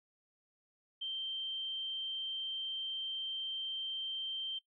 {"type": "tone", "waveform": "sine", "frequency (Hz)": 3136, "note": "G7", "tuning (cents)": 0, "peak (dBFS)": -36, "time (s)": [1.01, 4.59], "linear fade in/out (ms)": 10, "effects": ["noise-tail reverb RT60 0.1 s tail -18 dB re dry"]}